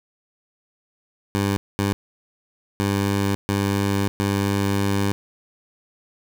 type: tone bursts at uneven times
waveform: 15% pulse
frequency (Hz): 99.6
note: G2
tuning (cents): +28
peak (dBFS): -13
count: 5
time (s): 1.35-1.57 / 1.79-1.93 / 2.8-3.35 / 3.49-4.08 / 4.2-5.12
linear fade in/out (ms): 0
effects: none